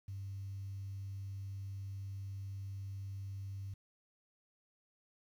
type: tone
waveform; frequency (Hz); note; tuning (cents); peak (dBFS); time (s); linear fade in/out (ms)
sine; 98; G2; 0; -40; 0.08-3.74; 5
effects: tanh soft clip ceiling -36 dBFS + 11-bit